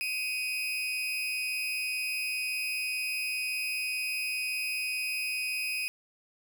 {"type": "tone with amplitude modulation", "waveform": "35% pulse", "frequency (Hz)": 2507, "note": "D#7", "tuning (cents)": 12, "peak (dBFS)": -26, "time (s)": [0.01, 5.88], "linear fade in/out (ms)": 0, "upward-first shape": "sine", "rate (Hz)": 238, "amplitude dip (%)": 60, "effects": []}